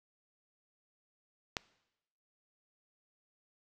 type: click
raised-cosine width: 0.2 ms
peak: -15 dBFS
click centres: 1.568 s
effects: noise-tail reverb RT60 0.9 s tail -21 dB re dry